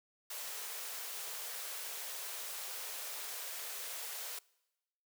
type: high-pass noise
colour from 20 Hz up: white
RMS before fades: -43 dBFS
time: 0.3-4.39 s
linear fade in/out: 5 ms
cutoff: 400 Hz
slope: 96 dB/octave
effects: noise-tail reverb RT60 1.0 s tail -24 dB re dry